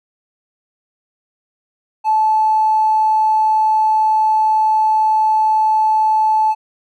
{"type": "tone", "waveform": "triangle", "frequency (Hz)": 869, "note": "A5", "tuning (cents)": -22, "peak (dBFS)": -7, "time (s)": [2.04, 6.55], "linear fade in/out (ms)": 50, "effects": ["tanh soft clip ceiling -9 dBFS"]}